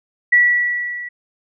sine tone with level ramp, 1945 Hz, B6, 27 cents flat, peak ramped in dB -7 to -27 dBFS, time 0.32-1.09 s, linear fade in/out 10 ms, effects none

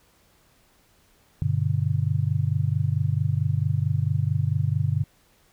sine chord, G major, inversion none, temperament just, 98 / 122.5 / 147 Hz, G2 / B2 / D3, 0 / -14 / +2 cents, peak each -25 dBFS, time 1.42-5.04 s, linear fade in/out 0 ms, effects pink hiss -61 dBFS RMS until 5.52 s

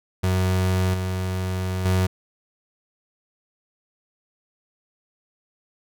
35% pulse tone with level steps, 92.8 Hz, F#2, 6 cents sharp, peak -17 / -22 / -16 dBFS, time 0.23-2.07 s, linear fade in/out 10 ms, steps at 0.94 / 1.85 s, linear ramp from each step 2 ms, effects none

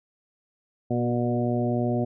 harmonic tone with a mistuned harmonic, 120.6 Hz, B2, 41 cents flat, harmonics 1 / 2 / 3 / 4 / 5 / 6, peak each -27 / -26 / -30 / -35 / -31 / -34 dBFS, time 0.9-2.05 s, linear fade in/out 10 ms, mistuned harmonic 3, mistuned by +16 cents, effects none

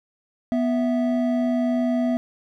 triangle tone pair together, 246.1 / 657 Hz, B3 / E5, -6 / -6 cents, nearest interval octave + perfect fourth, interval 1700 cents, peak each -18 / -24 dBFS, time 0.52-2.17 s, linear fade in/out 0 ms, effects none

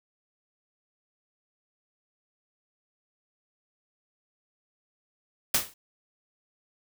white noise with exponential decay, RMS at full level -19 dBFS, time 5.54-5.74 s, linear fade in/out 5 ms, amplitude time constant 42 ms, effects none

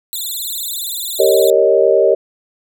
5% pulse tone with vibrato, 3816 Hz, A#7, 40 cents sharp, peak -14 dBFS, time 0.13-1.5 s, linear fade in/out 0 ms, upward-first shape sine, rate 19 Hz, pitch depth 170 cents each way
sine chord, Eb dominant seventh, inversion first, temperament equal with one note detuned, 392 / 462.9 / 554.4 / 622.3 Hz, G4 / Bb4 / Db5 / Eb5, 0 / -12 / 0 / 0 cents, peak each -14 dBFS, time 1.19-2.15 s, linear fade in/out 10 ms
effects none

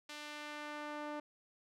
sawtooth tone with band-pass filter sweep, 297.5 Hz, D4, 22 cents sharp, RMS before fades -45 dBFS, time 0.09-1.2 s, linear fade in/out 5 ms, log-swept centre 3600 to 790 Hz, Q 0.79, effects none

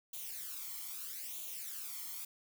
blue noise with flanger, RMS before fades -44 dBFS, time 0.13-2.25 s, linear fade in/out 5 ms, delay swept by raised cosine 0.29 to 0.95 ms, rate 0.78 Hz, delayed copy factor +0.7, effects none

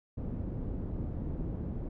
pink low-pass noise, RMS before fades -36 dBFS, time 0.17-1.89 s, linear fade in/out 10 ms, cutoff 310 Hz, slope 12 dB/octave, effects none

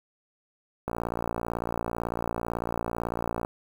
click train, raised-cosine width 1 ms, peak -15 dBFS, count 150, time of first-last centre 0.88-3.449 s, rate 58 Hz, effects 7-bit

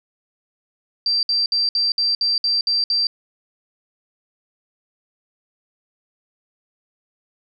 sine tone bursts, 4699 Hz, D8, in tune, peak -16 dBFS, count 9, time 1.06-3.07 s, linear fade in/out 2 ms, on 170 ms, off 60 ms, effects none

